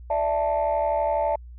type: chord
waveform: sine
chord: D suspended second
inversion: none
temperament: equal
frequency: 587.3 / 659.3 / 880 Hz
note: D5 / E5 / A5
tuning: 0 / 0 / 0 cents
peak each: -24 dBFS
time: 0.1-1.36 s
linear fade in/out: 5 ms
effects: tanh soft clip ceiling -15 dBFS + added 60 Hz sine -39 dBFS peak until 1.58 s